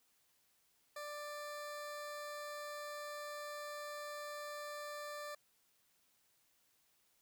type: tone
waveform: 20% pulse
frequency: 590 Hz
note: D5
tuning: 8 cents sharp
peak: -39 dBFS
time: 0.96-5.35 s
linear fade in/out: 5 ms
effects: white hiss -75 dBFS RMS until 7.21 s